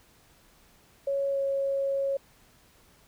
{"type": "tone with pitch glide", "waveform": "sine", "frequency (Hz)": [554.4, 549.6], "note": ["C#5", "C#5"], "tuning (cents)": [0, -15], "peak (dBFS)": -25, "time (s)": [1.07, 2.17], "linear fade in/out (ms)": 5, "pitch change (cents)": -15, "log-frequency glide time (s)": [1.3, 1.39], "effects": ["pink hiss -60 dBFS RMS until 3.07 s"]}